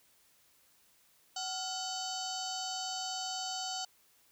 harmonic tone with a mistuned harmonic, 754 Hz, F#5, 32 cents sharp, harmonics 1 / 2 / 4 / 5 / 6 / 7 / 8 / 9 / 10, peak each -40 / -48 / -44 / -51 / -41 / -49 / -45 / -52 / -46 dBFS, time 1.36-3.85 s, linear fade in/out 5 ms, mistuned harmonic 2, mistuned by -120 cents, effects white hiss -67 dBFS RMS until 4.31 s

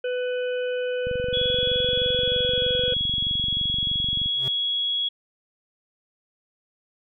harmonic tone, 498.7 Hz, B4, 17 cents sharp, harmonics 1 / 3 / 5 / 6, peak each -24 / -35 / -41 / -40 dBFS, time 0.04-2.94 s, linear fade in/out 5 ms
click train, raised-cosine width 5 ms, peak -22 dBFS, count 75, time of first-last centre 1.07-4.26 s, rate 23.2 Hz
sine tone with pitch glide, 3361 to 3336 Hz, G#7 to G#7, +20 to +7 cents, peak -22 dBFS, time 1.33-5.09 s, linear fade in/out 10 ms, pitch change -13 cents, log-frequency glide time 2.1-2.77 s
square tone with exponential growth, 130 Hz, C3, 11 cents flat, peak -29 dBFS, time 4.3-4.48 s, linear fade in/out 0 ms, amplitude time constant 38 ms
effects none

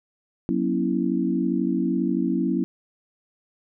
sine chord, F# dominant seventh, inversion none, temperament equal with one note detuned, 185 / 239.2 / 277.2 / 329.6 Hz, F#3 / A#3 / C#4 / E4, 0 / +45 / 0 / 0 cents, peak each -26 dBFS, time 0.49-2.64 s, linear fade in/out 0 ms, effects none

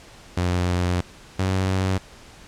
sawtooth tone pair in turn, 89.2 / 94.5 Hz, F2 / F#2, +37 / +37 cents, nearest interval minor second, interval 100 cents, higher second, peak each -16 dBFS, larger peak neither, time 0.37-1.01 / 1.39-1.98 s, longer first, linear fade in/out 5 ms, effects pink hiss -46 dBFS RMS until 2.47 s + low-pass 8000 Hz 12 dB/octave

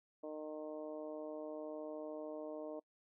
harmonic tone, 153.5 Hz, D#3, 23 cents flat, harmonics 2 / 3 / 4 / 5 / 6 / 7, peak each -48 / -48 / -46 / -60 / -59 / -61 dBFS, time 0.23-2.8 s, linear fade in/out 10 ms, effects noise-tail reverb RT60 0.1 s tail -25 dB re dry

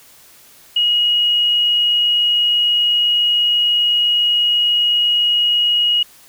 sine tone, 2893 Hz, F#7, 40 cents flat, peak -12 dBFS, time 0.76-6.03 s, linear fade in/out 5 ms, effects white hiss -46 dBFS RMS until 6.28 s

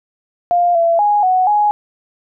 sine tone with pitch steps, 701 / 673 / 828 / 741 / 834 Hz, F5 / E5 / G#5 / F#5 / G#5, +6 / +36 / -5 / +2 / +7 cents, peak -10 dBFS, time 0.51-1.71 s, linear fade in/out 0 ms, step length 240 ms, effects none

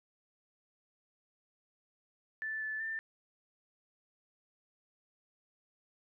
sine tone with pitch steps, 1757 / 1744 / 1786 Hz, A6 / A6 / A6, -3 / -16 / +25 cents, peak -35 dBFS, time 2.42-2.99 s, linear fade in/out 0 ms, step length 190 ms, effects none

